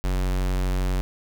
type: tone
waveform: square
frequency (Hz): 46.25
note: F#1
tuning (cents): 0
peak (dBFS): -22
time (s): 0.04-1.01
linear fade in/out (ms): 0
effects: 10-bit